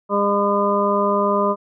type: harmonic tone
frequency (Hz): 202.5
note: G#3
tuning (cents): -43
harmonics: 1 / 2 / 3 / 5 / 6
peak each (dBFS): -23 / -22 / -21 / -21 / -23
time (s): 0.09-1.56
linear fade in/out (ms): 50
effects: none